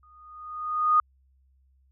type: tone with exponential growth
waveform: sine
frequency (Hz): 1234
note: D#6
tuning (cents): -15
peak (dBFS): -15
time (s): 0.03-1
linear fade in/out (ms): 2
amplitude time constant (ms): 210
effects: added 66 Hz sine -60 dBFS peak until 1.91 s